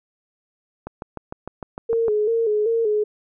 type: click train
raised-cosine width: 1 ms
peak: -17 dBFS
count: 9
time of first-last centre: 0.87-2.082 s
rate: 6.6 Hz
type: tone with vibrato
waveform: sine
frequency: 440 Hz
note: A4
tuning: in tune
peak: -17 dBFS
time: 1.89-3.04 s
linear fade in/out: 10 ms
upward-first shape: square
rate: 2.6 Hz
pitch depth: 71 cents each way
effects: none

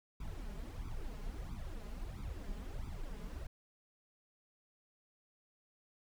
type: noise with flanger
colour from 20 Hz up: brown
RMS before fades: -43 dBFS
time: 0.2-3.47 s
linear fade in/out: 5 ms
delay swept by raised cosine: 0.82 to 4.92 ms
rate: 1.5 Hz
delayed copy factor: +0.9
effects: none

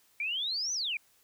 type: exponential two-way sweep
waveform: sine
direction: up then down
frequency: 2288 to 6200 to 2288 Hz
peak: -30 dBFS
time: 0.2-0.97 s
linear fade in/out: 2 ms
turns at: 0.73 s
effects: white hiss -66 dBFS RMS until 1.23 s

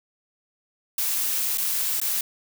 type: noise with dropouts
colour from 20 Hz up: blue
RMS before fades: -25 dBFS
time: 0.98-2.21 s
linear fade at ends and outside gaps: 2 ms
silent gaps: 1.574-1.581 / 2.001-2.015 s
effects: none

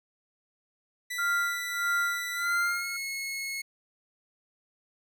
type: tone with pitch glide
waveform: sawtooth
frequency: 1975.5 to 2179 Hz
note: B6 to C#7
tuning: 0 to -30 cents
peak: -29 dBFS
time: 1.1-3.62 s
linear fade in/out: 10 ms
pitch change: +170 cents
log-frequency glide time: 2.34-2.86 s
type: tone with tremolo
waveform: sine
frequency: 1397 Hz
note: F6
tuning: in tune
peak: -24 dBFS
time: 1.18-2.97 s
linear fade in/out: 10 ms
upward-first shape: sine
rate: 1.6 Hz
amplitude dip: 85%
effects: none

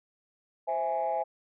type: chord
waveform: sine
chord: C augmented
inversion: none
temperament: equal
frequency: 523.3 / 659.3 / 830.6 Hz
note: C5 / E5 / G#5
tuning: 0 / 0 / 0 cents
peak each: -33 / -30 / -29 dBFS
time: 0.67-1.24 s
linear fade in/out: 20 ms
effects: tanh soft clip ceiling -21 dBFS

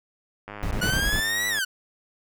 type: click train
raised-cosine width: 0.5 ms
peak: -22 dBFS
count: 115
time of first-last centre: 0.48-1.587 s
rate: 103 Hz
type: noise bursts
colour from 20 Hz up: brown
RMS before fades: -26 dBFS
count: 6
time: 0.63-1.198 s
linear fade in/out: 0 ms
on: 78 ms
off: 20 ms
type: linear two-way sweep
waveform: sawtooth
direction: up then down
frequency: 1451 to 1975.5 to 1451 Hz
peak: -20 dBFS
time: 0.81-1.65 s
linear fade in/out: 10 ms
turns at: 1.48 s
effects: none

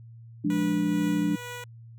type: chord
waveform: sine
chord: D diminished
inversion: first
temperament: equal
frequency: 174.61 / 207.7 / 293.7 Hz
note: F3 / Ab3 / D4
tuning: 0 / 0 / 0 cents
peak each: -28 / -29 / -25 dBFS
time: 0.44-1.36 s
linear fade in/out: 10 ms
type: tone with tremolo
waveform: 10% pulse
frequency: 488 Hz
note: B4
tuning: 21 cents flat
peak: -27 dBFS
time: 0.5-1.64 s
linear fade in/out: 2 ms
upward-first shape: triangle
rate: 2.2 Hz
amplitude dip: 45%
effects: added 115 Hz sine -44 dBFS peak until 1.98 s

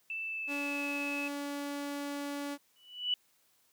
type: tone with pitch glide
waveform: sine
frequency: 2649 to 2586 Hz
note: E7 to E7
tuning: +8 to -34 cents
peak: -35 dBFS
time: 0.1-1.28 s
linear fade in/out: 2 ms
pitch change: -42 cents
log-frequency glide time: 0.23-0.85 s
type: tone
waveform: sawtooth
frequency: 285.4 Hz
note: D4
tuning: 49 cents flat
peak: -32 dBFS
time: 0.47-2.58 s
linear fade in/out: 50 ms
type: tone with exponential growth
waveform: sine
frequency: 2960 Hz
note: F#7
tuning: in tune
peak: -25 dBFS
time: 2.76-3.14 s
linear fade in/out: 2 ms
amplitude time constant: 81 ms
effects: white hiss -70 dBFS RMS until 3.72 s + high-pass 100 Hz 12 dB/octave

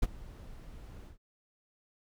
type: noise with ADSR envelope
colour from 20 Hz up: brown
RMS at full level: -26 dBFS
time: 0.02-1.18 s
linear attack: 10 ms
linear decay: 32 ms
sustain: -21 dB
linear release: 120 ms
effects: none

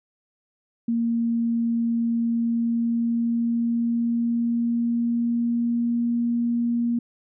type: tone with pitch glide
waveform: sine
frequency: 232.2 to 236.4 Hz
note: A#3 to A#3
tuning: -7 to +24 cents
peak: -20 dBFS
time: 0.88-6.99 s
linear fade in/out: 5 ms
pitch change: +31 cents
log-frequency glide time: 2.3-6.12 s
effects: none

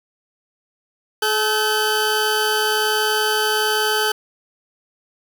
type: tone pair together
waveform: 20% pulse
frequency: 428.6 / 1530.7 Hz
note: A4 / G6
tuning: -45 / -42 cents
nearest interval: octave + minor seventh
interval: 2203 cents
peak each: -15 dBFS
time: 1.22-4.12 s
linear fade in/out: 5 ms
effects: 8-bit

